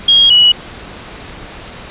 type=tone pair in turn; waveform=sine; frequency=3263 / 2929 Hz; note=G#7 / F#7; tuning=-31 / -18 cents; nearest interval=major second; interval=187 cents; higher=first; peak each=-4 dBFS; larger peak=neither; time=0.08-0.3 / 0.3-0.52 s; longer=neither; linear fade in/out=5 ms; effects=pink hiss -31 dBFS RMS until 1.9 s + resampled to 8000 Hz